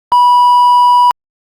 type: tone with hard clipping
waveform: triangle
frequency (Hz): 979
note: B5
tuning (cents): -15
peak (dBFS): -5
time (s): 0.12-1.11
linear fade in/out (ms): 0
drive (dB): 5
effects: Opus 48 kbps